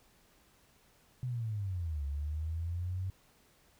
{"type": "linear two-way sweep", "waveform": "sine", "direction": "down then up", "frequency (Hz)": [128.6, 69.3, 95.2], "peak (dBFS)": -33, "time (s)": [1.23, 3.1], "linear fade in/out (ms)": 0, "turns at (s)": 2.05, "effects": ["pink hiss -66 dBFS RMS until 3.79 s"]}